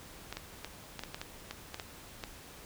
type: clicks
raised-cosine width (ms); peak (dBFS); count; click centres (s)
0.2; -21; 11; 0.326 / 0.37 / 0.646 / 0.993 / 1.036 / 1.145 / 1.215 / 1.51 / 1.744 / 1.798 / 2.238
effects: pink hiss -51 dBFS RMS until 2.65 s